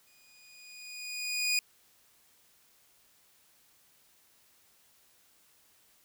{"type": "tone with exponential growth", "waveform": "20% pulse", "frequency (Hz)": 2465, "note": "D#7", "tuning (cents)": -17, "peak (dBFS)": -20, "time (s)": [0.07, 1.59], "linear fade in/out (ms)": 1, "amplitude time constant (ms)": 330, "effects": ["white hiss -65 dBFS RMS until 6.04 s"]}